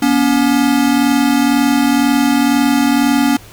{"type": "tone pair together", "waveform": "square", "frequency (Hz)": [240.6, 282.6], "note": ["B3", "C#4"], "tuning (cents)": [-45, 34], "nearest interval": "minor third", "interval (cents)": 279, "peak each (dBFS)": [-15, -13], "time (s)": [0.02, 3.37], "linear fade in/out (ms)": 5, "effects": ["added 106 Hz sine -42 dBFS peak until 3.52 s", "pink hiss -40 dBFS RMS until 3.52 s"]}